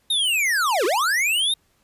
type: linear two-way sweep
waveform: square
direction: down then up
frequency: 3764 to 329.6 to 3764 Hz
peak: -19 dBFS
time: 0.1-1.54 s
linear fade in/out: 5 ms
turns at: 0.85 s
effects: pink hiss -64 dBFS RMS until 1.83 s + resampled to 32000 Hz